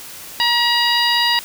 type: harmonic tone with a mistuned harmonic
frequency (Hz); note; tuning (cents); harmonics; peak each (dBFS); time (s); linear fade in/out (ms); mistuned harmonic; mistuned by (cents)
956; A#5; +43; 1 / 2 / 3 / 4 / 5; -20 / -20 / -20 / -20 / -20; 0.4-1.39; 0; 1; -16
effects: white hiss -35 dBFS RMS until 1.44 s